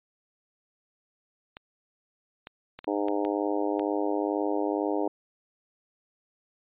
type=clicks; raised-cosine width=0.2 ms; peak=-22 dBFS; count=7; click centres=1.569 / 2.471 / 2.79 / 2.844 / 3.084 / 3.25 / 3.795 s
type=harmonic tone; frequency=102.1 Hz; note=G#2; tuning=29 cents flat; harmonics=3 / 4 / 5 / 6 / 7 / 8 / 9; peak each=-29 / -31 / -33 / -35 / -36 / -37 / -38 dBFS; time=2.87-5.08 s; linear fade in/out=5 ms
effects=resampled to 8000 Hz